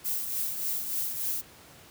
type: noise with tremolo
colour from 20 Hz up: violet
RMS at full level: -29 dBFS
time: 0.04-1.42 s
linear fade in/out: 20 ms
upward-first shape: triangle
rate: 3.4 Hz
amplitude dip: 55%
effects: pink hiss -52 dBFS RMS until 1.9 s + high-pass 80 Hz 12 dB/octave